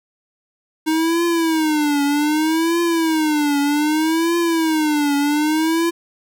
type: tone with vibrato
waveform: square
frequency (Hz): 311.9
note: D#4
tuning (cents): +4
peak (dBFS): -16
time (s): 0.86-5.91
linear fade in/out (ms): 20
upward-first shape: triangle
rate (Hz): 0.64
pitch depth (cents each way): 170
effects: 9-bit